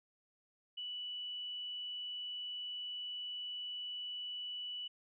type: tone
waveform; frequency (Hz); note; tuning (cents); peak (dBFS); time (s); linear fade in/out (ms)
sine; 2960; F#7; 0; -40; 0.77-4.88; 10
effects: none